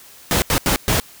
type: noise bursts at uneven times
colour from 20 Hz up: pink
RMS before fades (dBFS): -17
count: 4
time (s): 0.31-0.42 / 0.5-0.58 / 0.66-0.76 / 0.88-1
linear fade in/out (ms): 0
effects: white hiss -44 dBFS RMS until 1.2 s